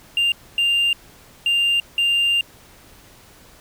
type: tone bursts at uneven times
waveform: triangle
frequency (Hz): 2794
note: F7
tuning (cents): 0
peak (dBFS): -13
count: 4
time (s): 0.17-0.32 / 0.58-0.93 / 1.46-1.8 / 1.98-2.41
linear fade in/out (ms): 2
effects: tanh soft clip ceiling -10 dBFS + pink hiss -48 dBFS RMS until 3.6 s